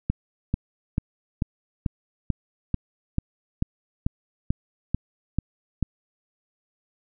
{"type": "click train", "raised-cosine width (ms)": 5, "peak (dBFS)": -10, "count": 14, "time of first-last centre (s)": [0.1, 5.827], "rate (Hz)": 2.27, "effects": []}